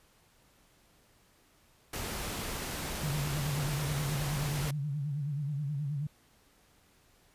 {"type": "noise", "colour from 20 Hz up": "pink", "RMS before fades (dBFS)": -37, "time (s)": [1.93, 4.71], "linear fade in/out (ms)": 5}
{"type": "tone with vibrato", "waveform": "sine", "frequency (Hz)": 144.4, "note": "D3", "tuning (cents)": -29, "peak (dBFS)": -31, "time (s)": [3.03, 6.07], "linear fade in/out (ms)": 5, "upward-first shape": "sine", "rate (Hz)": 9.4, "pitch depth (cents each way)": 100}
{"effects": ["pink hiss -65 dBFS RMS until 7.34 s", "resampled to 32000 Hz"]}